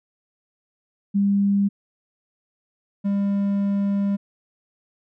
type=tone pair in turn; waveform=sine / triangle; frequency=200 / 200 Hz; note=G3 / G3; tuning=+35 / +35 cents; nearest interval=unison; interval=0 cents; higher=neither; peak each=-16 / -17 dBFS; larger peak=first; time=1.14-1.69 / 3.04-4.17 s; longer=second; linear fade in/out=20 ms; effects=none